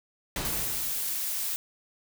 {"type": "noise with exponential decay", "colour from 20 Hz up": "pink", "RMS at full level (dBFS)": -30, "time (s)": [0.36, 1.47], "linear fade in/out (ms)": 1, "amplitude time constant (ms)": 240}
{"type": "noise", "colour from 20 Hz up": "blue", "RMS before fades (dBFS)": -31, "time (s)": [0.45, 1.56], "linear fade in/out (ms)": 0}
{"effects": []}